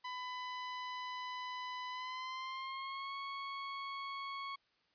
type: tone with pitch glide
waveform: sawtooth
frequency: 1001 to 1104.3 Hz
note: B5 to C#6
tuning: +23 to -7 cents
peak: -37 dBFS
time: 0.04-4.56 s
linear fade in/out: 10 ms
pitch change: +170 cents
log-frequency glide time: 1.9-3.15 s
effects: white hiss -75 dBFS RMS until 4.94 s + resampled to 11025 Hz